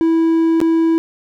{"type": "tone with dropouts", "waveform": "triangle", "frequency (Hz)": 327.6, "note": "E4", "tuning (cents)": -11, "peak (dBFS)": -9, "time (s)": [0.01, 0.98], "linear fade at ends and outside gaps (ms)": 0, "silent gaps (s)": [0.603, 0.614], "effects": []}